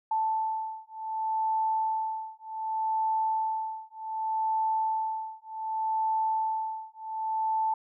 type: beating tone pair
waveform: sine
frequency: 880 / 880.66 Hz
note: A5 / A5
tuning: 0 / +1 cents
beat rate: 0.66 Hz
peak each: -30 dBFS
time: 0.11-7.74 s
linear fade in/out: 5 ms
effects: none